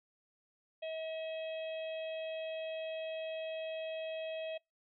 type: harmonic tone with a mistuned harmonic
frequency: 640 Hz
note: D#5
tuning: 49 cents sharp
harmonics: 1 / 3 / 4 / 5 / 6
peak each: -38 / -56 / -49 / -51 / -63 dBFS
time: 0.82-4.58 s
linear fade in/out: 10 ms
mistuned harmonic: 5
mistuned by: +31 cents
effects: noise-tail reverb RT60 0.2 s tail -26 dB re dry